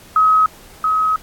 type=tone pair in turn; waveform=sine; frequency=1273 / 1273 Hz; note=D#6 / D#6; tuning=+39 / +39 cents; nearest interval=unison; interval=0 cents; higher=neither; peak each=-9 / -13 dBFS; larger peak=first; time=0.16-0.46 / 0.84-1.16 s; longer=second; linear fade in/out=2 ms; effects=pink hiss -43 dBFS RMS until 1.22 s + AAC 64 kbps